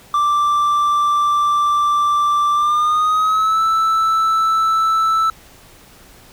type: tone with pitch glide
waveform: triangle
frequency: 1174.7 to 1318.6 Hz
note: D6 to E6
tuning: 0 to 0 cents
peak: -11 dBFS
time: 0.14-5.3 s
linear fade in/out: 2 ms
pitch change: +200 cents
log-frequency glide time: 2.53-3.62 s
effects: pink hiss -45 dBFS RMS until 6.32 s